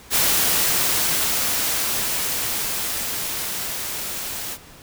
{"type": "noise with level ramp", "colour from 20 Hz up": "white", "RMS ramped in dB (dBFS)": [-18, -30], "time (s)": [0.1, 4.58], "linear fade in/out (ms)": 50, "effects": ["pink hiss -45 dBFS RMS until 4.82 s"]}